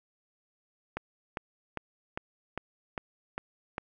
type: click train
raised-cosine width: 0.5 ms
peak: -18 dBFS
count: 8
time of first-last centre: 0.97-3.781 s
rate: 2.49 Hz
effects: none